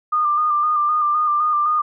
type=tone with vibrato; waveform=sine; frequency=1206 Hz; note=D6; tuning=46 cents sharp; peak=-15 dBFS; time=0.12-1.82 s; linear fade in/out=10 ms; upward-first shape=square; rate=3.9 Hz; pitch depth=29 cents each way; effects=none